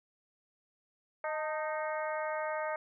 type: harmonic tone with a mistuned harmonic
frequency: 310 Hz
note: D#4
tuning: 6 cents flat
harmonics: 2 / 3 / 4 / 5 / 6 / 7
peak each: -35 / -39 / -41 / -43 / -45 / -46 dBFS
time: 1.24-2.76 s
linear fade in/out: 2 ms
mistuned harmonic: 3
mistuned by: -51 cents
effects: none